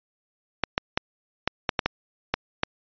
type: clicks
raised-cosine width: 0.3 ms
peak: -5 dBFS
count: 9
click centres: 0.637 / 0.779 / 0.975 / 1.476 / 1.692 / 1.792 / 1.86 / 2.34 / 2.634 s
effects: resampled to 11025 Hz